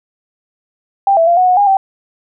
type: tone with pitch steps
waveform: sine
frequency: 790 / 661 / 689 / 734 / 730 / 813 / 775 Hz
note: G5 / E5 / F5 / F#5 / F#5 / G#5 / G5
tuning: +13 / +5 / -24 / -14 / -24 / -37 / -20 cents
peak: -7 dBFS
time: 1.07-1.77 s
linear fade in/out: 2 ms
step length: 100 ms
effects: none